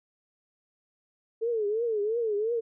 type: tone with vibrato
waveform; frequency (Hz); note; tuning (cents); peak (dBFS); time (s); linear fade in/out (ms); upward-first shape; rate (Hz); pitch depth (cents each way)
sine; 440; A4; 0; -25; 1.41-2.61; 20; triangle; 2.9; 160
effects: none